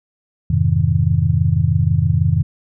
sine chord, F minor seventh, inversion none, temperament just, 87.31 / 104.77 / 130.96 / 157.15 Hz, F2 / Ab2 / C3 / Eb3, 0 / +16 / +2 / +18 cents, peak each -18 dBFS, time 0.5-2.43 s, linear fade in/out 5 ms, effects none

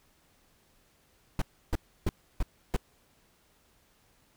brown noise bursts, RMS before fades -26 dBFS, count 5, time 1.39-2.765 s, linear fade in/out 2 ms, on 27 ms, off 310 ms, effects pink hiss -66 dBFS RMS until 4.36 s

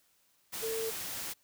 sine tone in noise, 448.1 Hz, A4, 32 cents sharp, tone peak -33 dBFS, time 0.62-0.91 s, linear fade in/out 20 ms, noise white, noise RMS -39 dBFS, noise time 0.52-1.34 s, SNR +3 dB, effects white hiss -70 dBFS RMS until 1.43 s

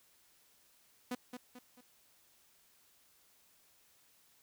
sawtooth tone with echo, 248.2 Hz, B3, 9 cents sharp, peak -32 dBFS, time 1.11-1.15 s, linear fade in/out 5 ms, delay 220 ms, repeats 3, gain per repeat -7 dB, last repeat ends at 1.81 s, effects white hiss -68 dBFS RMS until 4.42 s

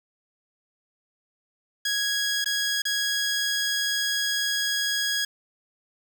15% pulse tone with dropouts, 1657 Hz, G#6, 4 cents flat, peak -17 dBFS, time 1.85-5.25 s, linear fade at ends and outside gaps 5 ms, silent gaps 2.444-2.458 / 2.82-2.852 s, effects none

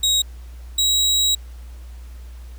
30% pulse tone pair in turn, 3800 / 3851 Hz, A#7 / B7, +33 / -44 cents, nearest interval unison, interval 23 cents, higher second, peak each -13 dBFS, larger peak neither, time 0.03-0.22 / 0.78-1.35 s, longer second, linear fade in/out 5 ms, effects added 60 Hz sine -34 dBFS peak until 2.58 s + pink hiss -52 dBFS RMS until 2.58 s

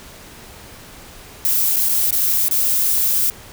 violet noise with dropouts, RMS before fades -17 dBFS, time 1.45-3.3 s, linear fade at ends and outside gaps 0 ms, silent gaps 1.76-1.767 / 1.888-1.894 / 2.107-2.127 / 2.483-2.511 s, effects pink hiss -40 dBFS RMS until 3.52 s

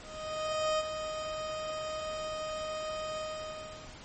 30% pulse tone with ADSR envelope, 622.3 Hz, D#5, in tune, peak -24 dBFS, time 0.01-3.98 s, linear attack 780 ms, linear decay 30 ms, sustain -8 dB, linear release 800 ms, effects pink hiss -49 dBFS RMS until 4.04 s + MP3 32 kbps

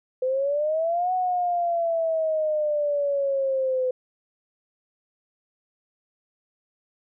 sine exponential two-way sweep, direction up then down, 506 to 742 to 506 Hz, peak -21 dBFS, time 0.22-3.91 s, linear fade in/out 5 ms, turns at 1.13 s, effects none

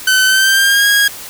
sawtooth tone with pitch glide, 1522 to 1640.7 Hz, F#6 to G#6, +48 to -22 cents, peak -5 dBFS, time 0.07-1.08 s, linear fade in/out 5 ms, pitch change +130 cents, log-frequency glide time 0.26-0.87 s, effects white hiss -30 dBFS RMS until 1.29 s

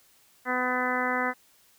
harmonic tone, 251.4 Hz, B3, 31 cents sharp, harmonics 1 / 2 / 3 / 4 / 5 / 6 / 7 / 8, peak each -33 / -33 / -33 / -33 / -33 / -33 / -33 / -33 dBFS, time 0.45-1.34 s, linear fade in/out 50 ms, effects white hiss -61 dBFS RMS until 1.78 s

